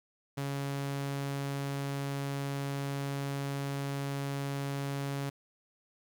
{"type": "tone", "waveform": "sawtooth", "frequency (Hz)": 139.5, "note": "C#3", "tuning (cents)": 11, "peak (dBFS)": -29, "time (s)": [0.37, 5.3], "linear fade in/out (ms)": 10, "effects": ["11-bit"]}